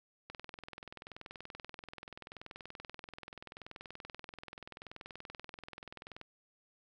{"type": "click train", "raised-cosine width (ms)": 0.3, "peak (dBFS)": -30, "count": 124, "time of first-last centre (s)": [0.3, 6.213], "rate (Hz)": 20.8, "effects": []}